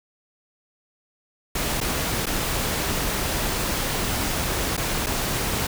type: noise with dropouts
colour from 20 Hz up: pink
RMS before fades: -25 dBFS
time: 1.55-5.67 s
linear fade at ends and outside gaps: 5 ms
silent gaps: 1.804-1.811 / 2.258-2.266 / 4.768-4.776 / 5.063-5.067 s
effects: none